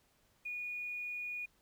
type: tone with quantisation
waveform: sine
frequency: 2452 Hz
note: D#7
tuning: 26 cents flat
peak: -38 dBFS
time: 0.45-1.46 s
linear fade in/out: 10 ms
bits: 11
effects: pink hiss -72 dBFS RMS until 1.61 s